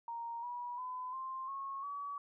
sine tone with pitch steps, 932.3 / 970.2 / 1009.7 / 1050.7 / 1093.4 / 1137.9 Hz, A#5 / B5 / B5 / C6 / C#6 / C#6, 0 / -31 / +38 / +7 / -24 / +45 cents, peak -39 dBFS, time 0.08-2.18 s, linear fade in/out 2 ms, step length 350 ms, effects none

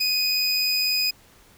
square tone pair together, 2489 / 4992 Hz, D#7 / D#8, 0 / +5 cents, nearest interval octave, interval 1205 cents, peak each -27 / -22 dBFS, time 0-1.11 s, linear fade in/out 10 ms, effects pink hiss -54 dBFS RMS until 1.57 s

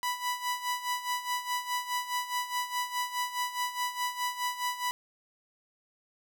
sawtooth tone with tremolo, 987.8 Hz, B5, in tune, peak -24 dBFS, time 0.03-4.91 s, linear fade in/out 0 ms, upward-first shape sine, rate 4.8 Hz, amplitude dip 75%, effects none

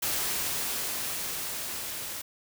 white noise with level ramp, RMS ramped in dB -29 to -37 dBFS, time 0.02-2.22 s, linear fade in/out 10 ms, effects none

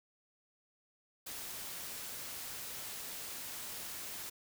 white noise, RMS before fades -44 dBFS, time 1.26-4.3 s, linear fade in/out 10 ms, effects none

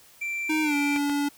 triangle tone, 2349 Hz, D7, in tune, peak -26 dBFS, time 0.21-0.98 s, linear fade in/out 10 ms
square tone with pitch glide, 311.1 to 286.9 Hz, D#4 to D4, 0 to -40 cents, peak -24 dBFS, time 0.49-1.29 s, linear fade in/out 10 ms, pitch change -140 cents, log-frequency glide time 0.62-0.75 s
clicks, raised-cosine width 0.3 ms, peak -19 dBFS, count 2, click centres 0.962 / 1.097 s
effects white hiss -54 dBFS RMS until 1.37 s

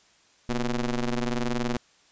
sawtooth ring-modulated tone, 123.47 Hz, B2, in tune, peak -18 dBFS, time 0.49-1.77 s, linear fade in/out 0 ms, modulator 113 Hz, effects white hiss -60 dBFS RMS until 2.11 s + resampled to 16000 Hz

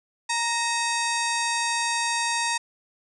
harmonic tone with a mistuned harmonic, 932.3 Hz, A#5, in tune, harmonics 1 / 2 / 3 / 4 / 5 / 6 / 7 / 8 / 9 / 10, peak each -27 / -30 / -32 / -33 / -34 / -35 / -35 / -36 / -37 / -37 dBFS, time 0.29-2.58 s, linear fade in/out 10 ms, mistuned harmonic 3, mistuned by -140 cents, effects none

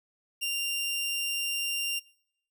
sawtooth tone, 2784 Hz, F7, 6 cents flat, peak -25 dBFS, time 0.41-2 s, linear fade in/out 20 ms, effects noise-tail reverb RT60 0.7 s tail -24 dB re dry

